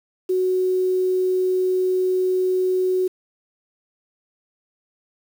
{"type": "tone with quantisation", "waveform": "sine", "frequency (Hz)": 370, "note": "F#4", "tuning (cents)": 0, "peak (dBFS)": -17, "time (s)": [0.29, 3.08], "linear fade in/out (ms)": 10, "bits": 7, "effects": []}